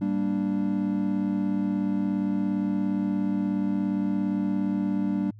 triangle chord, G minor, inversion none, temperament equal, 196 / 233.1 / 293.7 Hz, G3 / Bb3 / D4, 0 / 0 / 0 cents, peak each -24 / -29 / -26 dBFS, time 0.01-5.31 s, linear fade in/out 10 ms, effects added 106 Hz sine -44 dBFS peak until 5.39 s

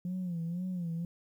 sine tone with vibrato, 175.1 Hz, F3, 5 cents sharp, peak -31 dBFS, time 0.05-1.05 s, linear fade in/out 2 ms, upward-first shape sine, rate 2 Hz, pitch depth 100 cents each way, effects tanh soft clip ceiling -30 dBFS + 11-bit

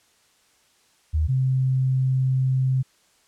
sine tone pair in turn, 77.78 / 130.81 Hz, D#2 / C3, 0 / 0 cents, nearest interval major sixth, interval 900 cents, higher second, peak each -18 dBFS, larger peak neither, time 1.13-1.28 / 1.28-2.83 s, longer second, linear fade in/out 20 ms, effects white hiss -61 dBFS RMS until 3.27 s + low-pass 9000 Hz 12 dB/octave

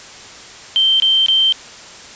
sine tone bursts, 3126 Hz, G7, 6 cents flat, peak -10 dBFS, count 3, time 0.76-1.524 s, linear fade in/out 0 ms, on 240 ms, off 22 ms, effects white hiss -36 dBFS RMS until 2.15 s + resampled to 16000 Hz

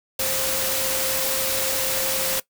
sine tone in noise, 529 Hz, C5, 19 cents sharp, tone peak -30 dBFS, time 0.19-2.4 s, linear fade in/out 5 ms, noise white, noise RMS -24 dBFS, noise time 0.19-2.4 s, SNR -9 dB, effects noise-tail reverb RT60 0.1 s tail -19 dB re dry

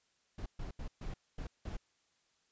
brown noise bursts at uneven times, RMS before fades -41 dBFS, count 6, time 0.38-0.46 / 0.59-0.71 / 0.79-0.88 / 1.01-1.14 / 1.38-1.47 / 1.65-1.77 s, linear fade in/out 5 ms, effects white hiss -75 dBFS RMS until 2.51 s + resampled to 16000 Hz

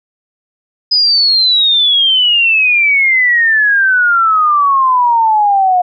sine exponential sweep, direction down, 5030 to 713 Hz, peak -7 dBFS, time 0.91-5.82 s, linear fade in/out 10 ms, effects none

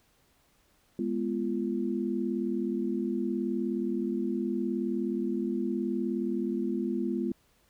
sine chord, F diminished, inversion first, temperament equal with one note detuned, 207.7 / 246.9 / 344 Hz, Ab3 / Cb4 / F4, 0 / 0 / -26 cents, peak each -32 / -32 / -32 dBFS, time 0.99-7.32 s, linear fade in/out 2 ms, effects pink hiss -67 dBFS RMS until 7.69 s

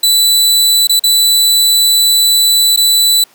sawtooth tone with dropouts, 3976 Hz, B7, 11 cents sharp, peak -4 dBFS, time 0.03-3.24 s, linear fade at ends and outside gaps 5 ms, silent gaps 0.872-0.894 / 0.995-1.037 / 2.763-2.773 s, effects pink hiss -46 dBFS RMS until 3.34 s + high-pass 300 Hz 12 dB/octave

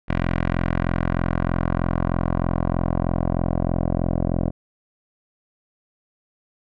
10% pulse tone with low-pass filter sweep, 43.19 Hz, F1, 18 cents flat, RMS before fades -22 dBFS, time 0.08-4.51 s, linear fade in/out 20 ms, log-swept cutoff 2200 to 560 Hz, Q 1.4, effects none

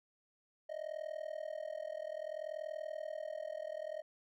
triangle tone with amplitude modulation, 622.3 Hz, D#5, in tune, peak -34 dBFS, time 0.69-4.02 s, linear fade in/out 10 ms, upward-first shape sine, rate 40.6 Hz, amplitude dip 95%, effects none

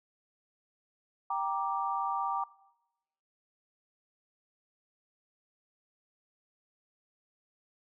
sine chord, G minor, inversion none, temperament just, 784 / 940.8 / 1176 Hz, G5 / Bb5 / D6, 0 / +16 / +2 cents, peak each -34 dBFS, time 1.3-2.44 s, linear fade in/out 5 ms, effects noise-tail reverb RT60 0.9 s tail -20 dB re dry

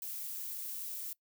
violet noise, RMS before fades -41 dBFS, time 0.02-1.13 s, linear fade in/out 2 ms, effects noise-tail reverb RT60 0.1 s tail -22 dB re dry

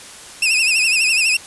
sawtooth tone with vibrato, 2600 Hz, E7, 24 cents flat, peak -10 dBFS, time 0.42-1.37 s, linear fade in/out 5 ms, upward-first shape triangle, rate 12 Hz, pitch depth 120 cents each way, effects white hiss -37 dBFS RMS until 1.46 s + resampled to 24000 Hz

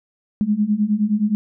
sine beating tone pair, 204.4 / 214 Hz, G#3 / A3, -27 / -48 cents, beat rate 9.6 Hz, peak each -20 / -18 dBFS, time 0.41-1.35 s, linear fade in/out 0 ms, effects none

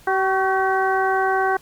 harmonic tone with a mistuned harmonic, 382.4 Hz, G4, 43 cents flat, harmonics 1 / 2 / 3 / 4 / 5, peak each -22 / -20 / -25 / -23 / -32 dBFS, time 0.07-1.57 s, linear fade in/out 5 ms, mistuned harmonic 3, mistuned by -41 cents, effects pink hiss -49 dBFS RMS until 1.61 s + MP3 96 kbps

